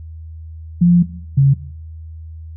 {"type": "tone pair in turn", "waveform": "sine", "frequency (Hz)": [174.61, 137.67], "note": ["F3", "C#3"], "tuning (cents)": [0, -12], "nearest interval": "major third", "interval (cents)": 412, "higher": "first", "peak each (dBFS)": -7, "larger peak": "neither", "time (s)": [[0.81, 1.03], [1.37, 1.54]], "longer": "first", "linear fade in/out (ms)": 10, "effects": ["noise-tail reverb RT60 0.7 s tail -18 dB re dry", "added 80 Hz sine -30 dBFS peak until 2.56 s"]}